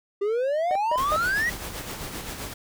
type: exponential sweep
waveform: triangle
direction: up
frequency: 391.5 to 1975.5 Hz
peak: -20 dBFS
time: 0.21-1.5 s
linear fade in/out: 10 ms
type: tone bursts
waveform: triangle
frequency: 612 Hz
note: D#5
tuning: 29 cents flat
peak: -22 dBFS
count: 3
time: 0.71-1.162 s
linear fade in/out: 0 ms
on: 44 ms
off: 160 ms
type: noise with tremolo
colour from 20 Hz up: pink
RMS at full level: -33 dBFS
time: 0.97-2.54 s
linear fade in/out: 10 ms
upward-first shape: sine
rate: 7.7 Hz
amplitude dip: 45%
effects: none